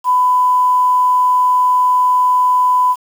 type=tone with quantisation; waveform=sine; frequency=1000 Hz; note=B5; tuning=21 cents sharp; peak=-9 dBFS; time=0.04-2.96 s; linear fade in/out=50 ms; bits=6; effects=none